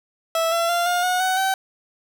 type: tone with pitch steps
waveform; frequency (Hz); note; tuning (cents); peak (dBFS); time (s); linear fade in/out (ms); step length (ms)
30% pulse; 657 / 674.3 / 692.1 / 710.3 / 729 / 748.2 / 767.9; E5 / E5 / F5 / F5 / F#5 / F#5 / G5; -6 / +39 / -16 / +29 / -26 / +19 / -36; -16; 0.35-1.54; 2; 170
effects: none